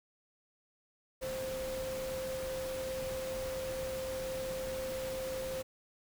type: tone in noise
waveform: sine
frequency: 523.3 Hz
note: C5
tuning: in tune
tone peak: -36 dBFS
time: 1.21-5.63 s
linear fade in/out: 20 ms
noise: pink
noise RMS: -44 dBFS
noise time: 1.21-5.63 s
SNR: +5 dB
effects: none